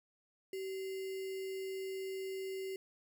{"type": "tone with sample-and-hold", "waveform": "sine", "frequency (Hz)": 382.8, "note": "G4", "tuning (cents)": -41, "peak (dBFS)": -38, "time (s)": [0.53, 2.76], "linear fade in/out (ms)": 2, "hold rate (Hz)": 2450, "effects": []}